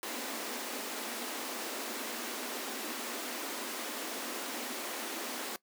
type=high-pass noise; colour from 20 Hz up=pink; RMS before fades=-39 dBFS; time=0.03-5.56 s; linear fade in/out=0 ms; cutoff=220 Hz; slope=96 dB/octave; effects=noise-tail reverb RT60 0.1 s tail -19 dB re dry